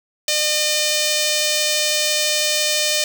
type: tone with notch filter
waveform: 5% pulse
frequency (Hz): 606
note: D#5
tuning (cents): -46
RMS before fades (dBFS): -19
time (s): 0.28-3.04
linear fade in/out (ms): 2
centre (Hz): 1300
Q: 0.99
effects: none